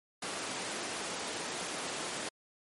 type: high-pass noise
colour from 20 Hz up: pink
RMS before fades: -38 dBFS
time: 0.22-2.29 s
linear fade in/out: 5 ms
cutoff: 280 Hz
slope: 12 dB/octave
effects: MP3 48 kbps